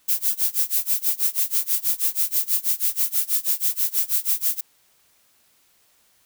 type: noise with tremolo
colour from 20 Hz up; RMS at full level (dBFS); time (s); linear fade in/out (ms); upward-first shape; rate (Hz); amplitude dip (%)
violet; -19; 0.08-4.61; 10; sine; 6.2; 95
effects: white hiss -61 dBFS RMS until 6.25 s